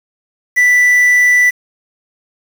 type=tone with quantisation; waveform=triangle; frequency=1976 Hz; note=B6; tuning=in tune; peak=-5 dBFS; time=0.56-1.51 s; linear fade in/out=20 ms; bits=5; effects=none